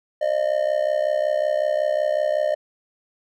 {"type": "tone with amplitude modulation", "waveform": "triangle", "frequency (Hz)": 608, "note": "D#5", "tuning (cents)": -40, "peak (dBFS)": -13, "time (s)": [0.21, 2.55], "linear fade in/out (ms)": 10, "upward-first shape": "sine", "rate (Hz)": 65.4, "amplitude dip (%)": 85, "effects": []}